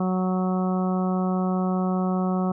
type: harmonic tone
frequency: 185 Hz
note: F#3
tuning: in tune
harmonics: 1 / 2 / 3 / 4 / 5 / 6 / 7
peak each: -22 / -31 / -34 / -32 / -40 / -36 / -37 dBFS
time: 0-2.52 s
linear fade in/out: 5 ms
effects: none